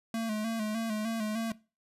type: tone with vibrato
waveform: square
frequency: 220 Hz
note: A3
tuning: in tune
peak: -31 dBFS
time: 0.14-1.52 s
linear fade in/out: 2 ms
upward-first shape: square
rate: 3.3 Hz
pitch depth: 52 cents each way
effects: noise-tail reverb RT60 0.3 s tail -20 dB re dry + resampled to 32000 Hz